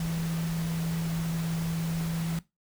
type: tone in noise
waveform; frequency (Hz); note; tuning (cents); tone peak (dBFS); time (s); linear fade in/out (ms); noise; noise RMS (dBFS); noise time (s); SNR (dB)
sine; 164.81; E3; 0; -28; 0-2.39; 2; pink; -40; 0-2.39; +9
effects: noise-tail reverb RT60 0.2 s tail -18 dB re dry